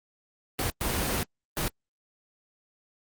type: noise bursts at uneven times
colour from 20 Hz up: pink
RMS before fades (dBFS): -28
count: 3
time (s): 0.59-0.7 / 0.81-1.23 / 1.57-1.68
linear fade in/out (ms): 0
effects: Opus 24 kbps